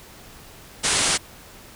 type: low-pass noise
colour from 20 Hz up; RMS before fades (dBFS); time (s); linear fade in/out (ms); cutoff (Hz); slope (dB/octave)
white; -21; 0.83-1.18; 20; 9800; 96
effects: pink hiss -45 dBFS RMS until 1.75 s